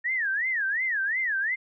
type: tone with vibrato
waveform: sine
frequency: 1804 Hz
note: A6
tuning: 43 cents sharp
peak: -24 dBFS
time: 0.04-1.56 s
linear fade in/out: 20 ms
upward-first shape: sine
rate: 2.8 Hz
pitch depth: 260 cents each way
effects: none